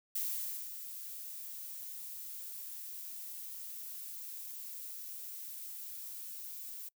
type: noise with ADSR envelope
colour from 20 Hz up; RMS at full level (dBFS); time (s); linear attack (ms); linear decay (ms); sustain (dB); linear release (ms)
violet; -35; 0.15-6.89; 7; 530; -10; 9
effects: noise-tail reverb RT60 0.1 s tail -25 dB re dry